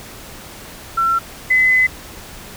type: tone pair in turn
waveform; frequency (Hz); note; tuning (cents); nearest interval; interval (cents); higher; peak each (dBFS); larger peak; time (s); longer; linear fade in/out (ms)
sine; 1351 / 2024; E6 / B6; +42 / +42; perfect fifth; 700; second; -13 / -10; second; 0.97-1.19 / 1.5-1.87; second; 10
effects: pink hiss -36 dBFS RMS until 2.56 s